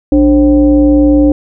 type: tone with frequency modulation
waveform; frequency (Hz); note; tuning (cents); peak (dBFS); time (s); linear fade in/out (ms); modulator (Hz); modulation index
sine; 295.3; D4; +10; -4; 0.12-1.32; 2; 238; 0.72
effects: none